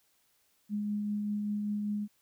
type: tone with tremolo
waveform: sine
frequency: 207.7 Hz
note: G#3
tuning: in tune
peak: -29 dBFS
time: 0.69-2.08 s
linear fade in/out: 50 ms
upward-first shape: triangle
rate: 5.1 Hz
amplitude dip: 25%
effects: white hiss -71 dBFS RMS until 2.21 s